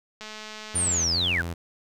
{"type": "click train", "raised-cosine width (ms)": 0.2, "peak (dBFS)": -22, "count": 179, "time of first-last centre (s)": [0.21, 1.038], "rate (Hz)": 215}
{"type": "tone with vibrato", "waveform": "sawtooth", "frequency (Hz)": 87, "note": "F2", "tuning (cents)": -6, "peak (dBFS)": -26, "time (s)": [0.74, 1.54], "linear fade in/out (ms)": 10, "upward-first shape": "square", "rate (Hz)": 2.4, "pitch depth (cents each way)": 42}
{"type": "linear sweep", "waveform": "sine", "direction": "down", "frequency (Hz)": [9370, 1396.9], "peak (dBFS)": -22, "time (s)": [0.75, 1.42], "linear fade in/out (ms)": 10}
{"effects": []}